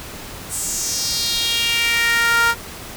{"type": "tone with high-pass filter sweep", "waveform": "sawtooth", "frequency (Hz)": 466.2, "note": "A#4", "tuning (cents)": 0, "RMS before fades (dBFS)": -19, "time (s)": [0.49, 2.55], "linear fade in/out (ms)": 50, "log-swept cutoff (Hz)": [8800, 1200], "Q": 3.2, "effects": ["pink hiss -34 dBFS RMS until 2.96 s"]}